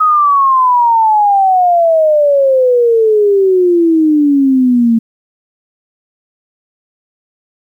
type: exponential sweep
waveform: sine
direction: down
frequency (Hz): 1270 to 225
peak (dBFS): -6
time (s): 0-4.99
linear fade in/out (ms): 10
effects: 8-bit